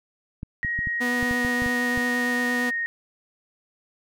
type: clicks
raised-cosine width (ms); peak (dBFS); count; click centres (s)
5; -20; 10; 0.431 / 0.648 / 0.79 / 0.872 / 1.228 / 1.311 / 1.449 / 1.621 / 1.662 / 1.976
type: tone with pitch glide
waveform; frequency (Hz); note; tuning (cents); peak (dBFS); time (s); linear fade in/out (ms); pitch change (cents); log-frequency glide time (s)
sine; 1888 to 1858.8; A#6 to A#6; +22 to -5; -24; 0.63-2.86; 0; -27; 0.75-2.47
type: tone with vibrato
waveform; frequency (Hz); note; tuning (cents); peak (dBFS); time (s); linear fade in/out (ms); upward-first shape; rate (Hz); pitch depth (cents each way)
sawtooth; 245.6; B3; -9; -21; 1-2.71; 20; triangle; 8.7; 11
effects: none